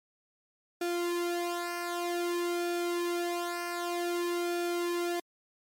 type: tone with flanger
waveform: sawtooth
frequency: 347.9 Hz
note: F4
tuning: 7 cents flat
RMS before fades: -32 dBFS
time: 0.81-5.2 s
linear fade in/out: 5 ms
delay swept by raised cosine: 1 to 2.6 ms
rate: 0.53 Hz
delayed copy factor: -0.75
effects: MP3 64 kbps